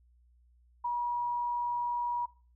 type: tone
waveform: sine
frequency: 962 Hz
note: B5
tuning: 46 cents flat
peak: -29 dBFS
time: 0.84-2.26 s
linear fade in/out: 10 ms
effects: noise-tail reverb RT60 0.4 s tail -20 dB re dry + added 60 Hz sine -61 dBFS peak until 2.55 s